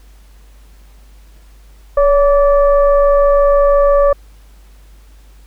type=tone with frequency modulation; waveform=sine; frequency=567 Hz; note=C#5; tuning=39 cents sharp; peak=-7 dBFS; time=1.97-4.13 s; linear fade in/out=5 ms; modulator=590 Hz; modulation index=0.68; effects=added 50 Hz sine -39 dBFS peak until 5.46 s + pink hiss -52 dBFS RMS until 5.46 s